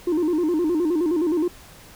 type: tone with vibrato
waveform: sine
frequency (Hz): 329.6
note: E4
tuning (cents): 0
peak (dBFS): -16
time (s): 0.07-1.48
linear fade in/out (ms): 5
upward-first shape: square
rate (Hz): 9.6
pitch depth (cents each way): 120
effects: tanh soft clip ceiling -17 dBFS + pink hiss -46 dBFS RMS until 1.95 s